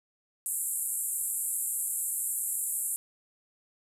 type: band-pass noise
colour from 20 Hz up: pink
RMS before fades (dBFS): -32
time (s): 0.46-2.96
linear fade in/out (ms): 0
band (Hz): 7600 to 13000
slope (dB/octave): 96
effects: none